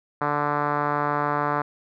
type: tone with low-pass filter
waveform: 5% pulse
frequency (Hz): 146.5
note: D3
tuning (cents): -4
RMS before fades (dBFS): -24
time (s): 0.21-1.62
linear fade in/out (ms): 5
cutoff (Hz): 1200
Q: 1.9
effects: none